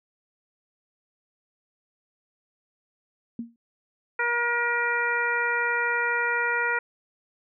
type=tone with exponential decay; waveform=sine; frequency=233.1 Hz; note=A#3; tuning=in tune; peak=-26 dBFS; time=3.39-3.56 s; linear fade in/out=2 ms; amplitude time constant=36 ms
type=harmonic tone; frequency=475.9 Hz; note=A#4; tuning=36 cents sharp; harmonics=1 / 2 / 3 / 4 / 5; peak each=-32 / -30 / -26 / -28 / -32 dBFS; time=4.19-6.79 s; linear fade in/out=5 ms
effects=none